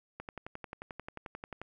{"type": "click train", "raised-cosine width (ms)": 0.5, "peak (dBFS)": -26, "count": 17, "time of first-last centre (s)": [0.2, 1.616], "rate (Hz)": 11.3, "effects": ["11-bit"]}